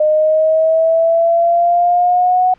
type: exponential sweep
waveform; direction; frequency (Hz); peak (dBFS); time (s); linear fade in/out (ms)
sine; up; 610 to 740; -9; 0-2.54; 5
effects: pink hiss -51 dBFS RMS until 2.58 s + low-pass 3000 Hz 12 dB/octave